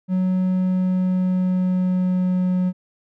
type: tone with pitch glide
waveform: triangle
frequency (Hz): 185 to 182.56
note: F#3 to F#3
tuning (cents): 0 to -23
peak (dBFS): -15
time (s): 0.08-2.73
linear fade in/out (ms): 50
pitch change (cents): -23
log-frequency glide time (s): 0.44-2.58
effects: none